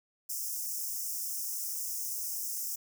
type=high-pass noise; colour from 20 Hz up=white; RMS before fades=-36 dBFS; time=0.29-2.76 s; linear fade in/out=10 ms; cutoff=5200 Hz; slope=96 dB/octave; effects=none